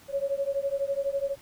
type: beating tone pair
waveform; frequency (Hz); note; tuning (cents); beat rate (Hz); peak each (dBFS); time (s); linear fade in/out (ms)
sine; 549 / 561; C#5 / C#5; -17 / +21; 12; -29; 0.08-1.36; 50
effects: pink hiss -54 dBFS RMS until 1.41 s